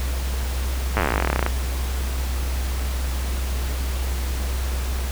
slowing click train, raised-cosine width 0.5 ms, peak -5 dBFS, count 26, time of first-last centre 0.97-1.464 s, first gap 9 ms, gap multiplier 1.06, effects added 64 Hz sine -22 dBFS peak until 5.11 s + pink hiss -33 dBFS RMS until 5.11 s

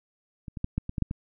clicks, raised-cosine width 5 ms, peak -26 / -23 / -15 / -14 / -20 / -17 / -11 / -19 dBFS, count 8, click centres 0.482 / 0.572 / 0.644 / 0.78 / 0.894 / 0.982 / 1.023 / 1.111 s, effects none

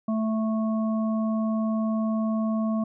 harmonic tone, 220 Hz, A3, in tune, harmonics 1 / 3 / 5, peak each -23 / -33 / -37 dBFS, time 0.08-2.84 s, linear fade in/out 5 ms, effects none

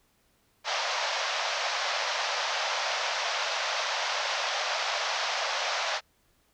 pink band-pass noise, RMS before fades -30 dBFS, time 0.64-6.01 s, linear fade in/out 50 ms, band 570 to 6000 Hz, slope 48 dB/octave, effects pink hiss -68 dBFS RMS until 6.53 s

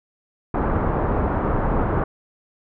pink low-pass noise, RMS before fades -21 dBFS, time 0.54-2.04 s, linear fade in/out 5 ms, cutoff 1300 Hz, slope 24 dB/octave, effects none

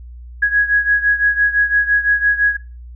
sine beating tone pair, 1661.2 / 1667.1 Hz, G#6 / G#6, 0 / +6 cents, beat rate 5.9 Hz, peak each -13 / -17 dBFS, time 0.42-2.57 s, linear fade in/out 10 ms, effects noise-tail reverb RT60 0.3 s tail -18 dB re dry + added 60 Hz sine -32 dBFS peak until 2.95 s

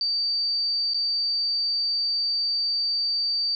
sine tone with dropouts, 4624 Hz, D8, 28 cents flat, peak -22 dBFS, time 0.01-3.55 s, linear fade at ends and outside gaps 1 ms, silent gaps 0.936-0.944 s, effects none

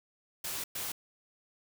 white noise bursts at uneven times, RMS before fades -37 dBFS, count 2, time 0.44-0.64 / 0.75-0.92 s, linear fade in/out 5 ms, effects none

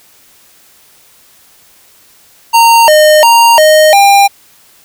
square tone with pitch steps, 923 / 612 / 931 / 619 / 799 Hz, A#5 / D#5 / A#5 / D#5 / G5, -17 / -29 / -2 / -9 / +33 cents, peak -3 dBFS, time 2.53-4.28 s, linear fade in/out 20 ms, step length 350 ms, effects white hiss -44 dBFS RMS until 4.84 s

